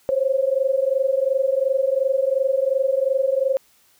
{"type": "tone pair together", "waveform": "sine", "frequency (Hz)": [523.3, 546.1], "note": ["C5", "C#5"], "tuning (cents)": [0, -26], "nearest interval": "minor second", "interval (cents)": 74, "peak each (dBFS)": -20, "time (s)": [0.09, 3.57], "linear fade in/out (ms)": 0, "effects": ["white hiss -58 dBFS RMS until 3.99 s"]}